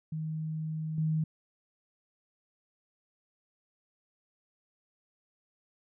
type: tone with level steps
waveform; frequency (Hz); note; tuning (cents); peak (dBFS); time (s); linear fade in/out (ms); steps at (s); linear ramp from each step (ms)
sine; 157.2; D#3; +18; -32 / -26; 0.12-1.24; 5; 0.98; 2
effects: none